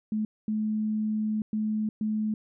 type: tone bursts at uneven times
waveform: sine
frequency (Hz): 215.1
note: A3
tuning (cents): -39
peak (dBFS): -25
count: 4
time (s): 0.12-0.25 / 0.48-1.42 / 1.53-1.89 / 2.01-2.34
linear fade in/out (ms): 2
effects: none